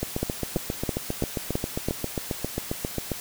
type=two click trains; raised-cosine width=2 ms; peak=-11 / -13 dBFS; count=6 / 24; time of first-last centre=0.23-1.886 / 0.03-3.117 s; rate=3.02 / 7.45 Hz; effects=white hiss -37 dBFS RMS until 3.2 s